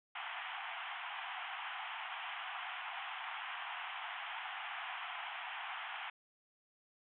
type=band-pass noise; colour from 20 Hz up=pink; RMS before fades=-44 dBFS; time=0.15-6.1 s; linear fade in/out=5 ms; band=710 to 3300 Hz; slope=96 dB/octave; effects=none